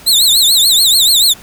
sawtooth tone with vibrato, 3900 Hz, B7, 23 cents flat, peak -4 dBFS, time 0.06-1.34 s, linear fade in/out 20 ms, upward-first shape triangle, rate 6.9 Hz, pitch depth 210 cents each way, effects pink hiss -37 dBFS RMS until 1.42 s

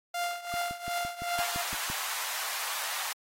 sawtooth tone with tremolo, 698.5 Hz, F5, in tune, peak -24 dBFS, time 0.14-1.62 s, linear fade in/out 5 ms, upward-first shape triangle, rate 2.7 Hz, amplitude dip 85%
click train, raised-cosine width 3 ms, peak -29 dBFS, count 9, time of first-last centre 0.54-1.901 s, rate 5.88 Hz
pink high-pass noise, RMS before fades -35 dBFS, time 1.38-3.13 s, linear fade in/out 5 ms, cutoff 810 Hz, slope 24 dB/octave
effects AAC 48 kbps

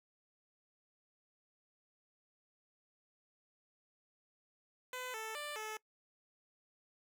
10% pulse tone with pitch steps, 505 / 440.8 / 591 / 433.1 Hz, B4 / A4 / D5 / A4, +39 / +3 / +11 / -27 cents, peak -33 dBFS, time 4.93-5.77 s, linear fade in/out 2 ms, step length 210 ms, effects noise-tail reverb RT60 0.1 s tail -22 dB re dry

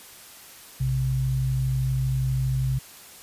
sine tone pair together, 58.27 / 130.81 Hz, A#1 / C3, 0 / 0 cents, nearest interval octave + major second, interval 1400 cents, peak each -29 / -22 dBFS, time 0.8-2.79 s, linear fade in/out 10 ms, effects white hiss -46 dBFS RMS until 3.22 s + resampled to 32000 Hz

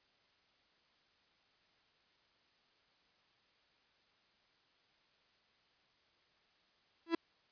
45% pulse tone with exponential growth, 333 Hz, E4, 18 cents sharp, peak -27 dBFS, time 7.06-7.15 s, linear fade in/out 5 ms, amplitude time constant 19 ms, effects white hiss -72 dBFS RMS until 7.51 s + resampled to 11025 Hz

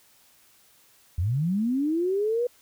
sine linear sweep, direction up, 77.1 to 494.9 Hz, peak -22 dBFS, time 1.18-2.47 s, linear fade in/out 5 ms, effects white hiss -59 dBFS RMS until 2.61 s

